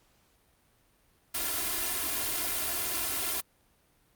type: noise with comb filter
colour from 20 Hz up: white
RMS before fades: -31 dBFS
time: 1.34-3.41 s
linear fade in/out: 10 ms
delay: 2.9 ms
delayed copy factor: +0.9
effects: pink hiss -67 dBFS RMS until 4.15 s + Opus 48 kbps